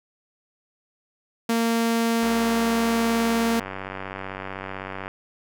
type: tone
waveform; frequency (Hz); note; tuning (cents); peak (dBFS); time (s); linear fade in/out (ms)
sawtooth; 230; A#3; -23; -16; 1.49-3.6; 5
type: click train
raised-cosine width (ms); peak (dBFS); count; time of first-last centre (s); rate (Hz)
0.5; -17; 274; 2.23-5.08; 95.8
effects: none